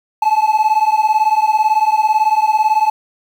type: beating tone pair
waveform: triangle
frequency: 855 / 873 Hz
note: A5 / A5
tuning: -50 / -14 cents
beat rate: 18 Hz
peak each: -12 dBFS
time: 0.22-2.9 s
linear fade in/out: 5 ms
effects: 7-bit